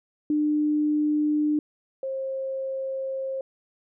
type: tone pair in turn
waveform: sine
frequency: 300 / 533.3 Hz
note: D4 / C5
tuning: +37 / +33 cents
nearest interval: minor seventh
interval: 996 cents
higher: second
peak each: -20 / -27 dBFS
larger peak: first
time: 0.3-1.59 / 2.03-3.41 s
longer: second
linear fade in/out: 2 ms
effects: none

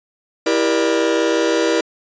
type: chord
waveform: 45% pulse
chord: E half-diminished seventh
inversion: none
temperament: just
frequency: 329.6 / 395.6 / 474.7 / 593.3 Hz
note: E4 / G4 / Bb4 / D5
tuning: 0 / +16 / +31 / +18 cents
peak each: -19 / -22 / -19 / -22 dBFS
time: 0.46-1.81 s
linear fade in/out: 5 ms
effects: resampled to 16000 Hz

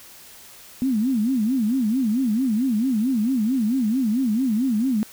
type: tone with vibrato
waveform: sine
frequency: 237.6 Hz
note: A#3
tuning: 33 cents sharp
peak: -18 dBFS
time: 0.82-5.03 s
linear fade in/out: 0 ms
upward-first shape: sine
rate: 4.5 Hz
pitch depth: 230 cents each way
effects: white hiss -45 dBFS RMS until 5.12 s

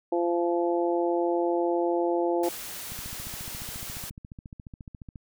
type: harmonic tone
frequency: 172.3 Hz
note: F3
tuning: 23 cents flat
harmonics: 2 / 3 / 4 / 5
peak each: -25 / -29 / -31 / -33 dBFS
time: 0.12-2.49 s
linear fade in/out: 5 ms
type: noise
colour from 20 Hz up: white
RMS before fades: -38 dBFS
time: 2.43-4.1 s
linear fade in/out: 5 ms
type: click train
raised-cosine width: 5 ms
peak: -29 dBFS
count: 33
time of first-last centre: 2.92-5.158 s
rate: 14.3 Hz
effects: none

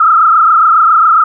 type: tone with frequency modulation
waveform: sine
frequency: 1299 Hz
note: E6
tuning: 26 cents flat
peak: -4 dBFS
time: 0-1.24 s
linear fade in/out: 5 ms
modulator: 27.3 Hz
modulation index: 2.5
effects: none

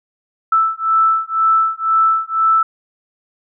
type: beating tone pair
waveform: sine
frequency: 1318.5 / 1320.5 Hz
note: E6 / E6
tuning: 0 / +3 cents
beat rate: 2 Hz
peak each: -15 dBFS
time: 0.52-2.63 s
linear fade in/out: 5 ms
effects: none

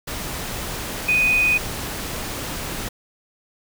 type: tone in noise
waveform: sine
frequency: 2489 Hz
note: D#7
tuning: in tune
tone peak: -15 dBFS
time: 1.08-1.58 s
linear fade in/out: 10 ms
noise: pink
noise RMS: -29 dBFS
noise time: 0.07-2.89 s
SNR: +11 dB
effects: none

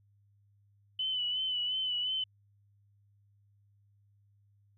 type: tone with vibrato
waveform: sine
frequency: 3003 Hz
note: F#7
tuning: 25 cents sharp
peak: -30 dBFS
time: 0.99-2.24 s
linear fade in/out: 5 ms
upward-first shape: sine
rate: 2.8 Hz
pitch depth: 41 cents each way
effects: added 101 Hz sine -64 dBFS peak until 4.77 s

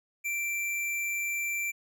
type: tone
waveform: square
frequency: 2349 Hz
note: D7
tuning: in tune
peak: -30 dBFS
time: 0.24-1.72 s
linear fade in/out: 20 ms
effects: none

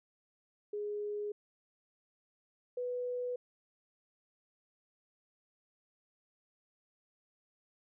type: tone pair in turn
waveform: sine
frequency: 415.3 / 493.9 Hz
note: G#4 / B4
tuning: 0 / 0 cents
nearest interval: minor third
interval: 300 cents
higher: second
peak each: -35 / -34 dBFS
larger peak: second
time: 0.73-1.32 / 2.77-3.36 s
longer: neither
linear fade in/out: 5 ms
effects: none

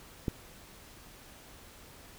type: click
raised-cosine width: 3 ms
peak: -17 dBFS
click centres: 0.282 s
effects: pink hiss -53 dBFS RMS until 2.18 s

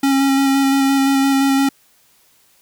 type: tone with vibrato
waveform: square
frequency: 272.8 Hz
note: C#4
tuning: 28 cents flat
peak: -13 dBFS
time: 0.03-1.69 s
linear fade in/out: 5 ms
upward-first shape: square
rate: 5.8 Hz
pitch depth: 12 cents each way
effects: white hiss -55 dBFS RMS until 2.61 s

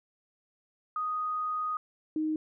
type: tone pair in turn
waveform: sine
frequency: 1244.5 / 311.1 Hz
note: D#6 / D#4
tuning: 0 / 0 cents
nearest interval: 2 octaves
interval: 2400 cents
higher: first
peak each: -29 / -27 dBFS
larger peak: second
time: 0.96-1.77 / 2.16-2.36 s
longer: first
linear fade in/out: 2 ms
effects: none

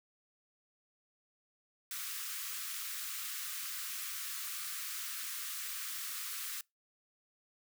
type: high-pass noise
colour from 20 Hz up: white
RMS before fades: -41 dBFS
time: 1.91-6.61 s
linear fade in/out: 2 ms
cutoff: 1100 Hz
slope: 96 dB/octave
effects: noise-tail reverb RT60 0.2 s tail -25 dB re dry

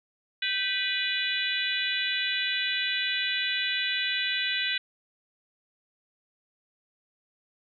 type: harmonic tone with a mistuned harmonic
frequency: 492.7 Hz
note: B4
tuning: 4 cents flat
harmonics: 3 / 4 / 5 / 6 / 7 / 8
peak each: -33 / -33 / -33 / -33 / -33 / -33 dBFS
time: 0.42-4.78 s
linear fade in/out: 5 ms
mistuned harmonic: 3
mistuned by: +81 cents
effects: none

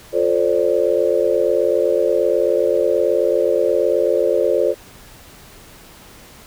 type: chord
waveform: sine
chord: D minor seventh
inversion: first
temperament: just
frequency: 352.4 / 440.5 / 528.6 / 587.3 Hz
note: F4 / A4 / C5 / D5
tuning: +16 / +2 / +18 / 0 cents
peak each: -21 / -19 / -18 / -20 dBFS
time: 0.12-4.75 s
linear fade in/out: 50 ms
effects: pink hiss -43 dBFS RMS until 6.46 s

